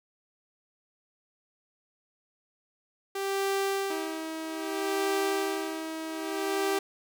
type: tone with tremolo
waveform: sawtooth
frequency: 392 Hz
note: G4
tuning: in tune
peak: -22 dBFS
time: 3.15-6.79 s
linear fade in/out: 5 ms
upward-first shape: sine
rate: 0.62 Hz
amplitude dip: 95%
type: tone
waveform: sawtooth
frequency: 320 Hz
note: D#4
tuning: 49 cents sharp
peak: -30 dBFS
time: 3.9-6.79 s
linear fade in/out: 5 ms
effects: none